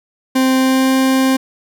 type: tone with pitch glide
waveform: 40% pulse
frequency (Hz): 261.3 to 263.6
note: C4 to C4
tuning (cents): -2 to +13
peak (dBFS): -10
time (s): 0.35-1.37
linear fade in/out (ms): 10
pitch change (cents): +15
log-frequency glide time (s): 0.57-0.94
effects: none